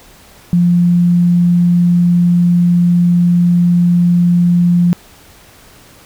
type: tone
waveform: sine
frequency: 174.61 Hz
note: F3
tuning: in tune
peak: -7 dBFS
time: 0.53-4.93 s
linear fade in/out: 0 ms
effects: pink hiss -42 dBFS RMS until 6.05 s